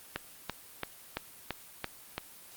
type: click train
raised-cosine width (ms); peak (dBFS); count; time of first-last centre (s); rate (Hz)
0.3; -16; 7; 0.16-2.18; 2.97
effects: white hiss -52 dBFS RMS until 2.56 s + Opus 24 kbps